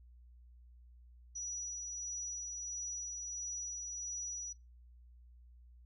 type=tone with tremolo; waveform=sine; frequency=5860 Hz; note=F#8; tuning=18 cents flat; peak=-39 dBFS; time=1.35-4.53 s; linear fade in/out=10 ms; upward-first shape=sine; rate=1.5 Hz; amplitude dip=25%; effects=noise-tail reverb RT60 0.2 s tail -21 dB re dry + added 60 Hz sine -56 dBFS peak until 5.85 s